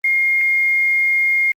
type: tone with quantisation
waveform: sine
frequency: 2132 Hz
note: C7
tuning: 32 cents sharp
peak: -13 dBFS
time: 0.04-1.52 s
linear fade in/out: 5 ms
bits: 7
effects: Opus 24 kbps